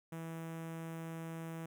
sawtooth tone with notch filter, 163.8 Hz, E3, 11 cents flat, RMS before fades -44 dBFS, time 0.12-1.66 s, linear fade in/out 5 ms, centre 4400 Hz, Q 0.9, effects none

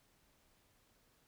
silence, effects pink hiss -72 dBFS RMS until 1.27 s

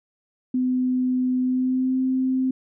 sine tone with pitch glide, 253.9 to 259.8 Hz, B3 to C4, +48 to -12 cents, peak -19 dBFS, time 0.54-2.51 s, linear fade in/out 5 ms, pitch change +40 cents, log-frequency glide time 1.41-1.99 s, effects none

